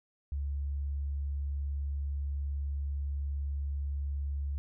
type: tone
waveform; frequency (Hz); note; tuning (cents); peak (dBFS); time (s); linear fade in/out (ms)
sine; 70.6; C#2; +32; -31; 0.32-4.58; 0
effects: none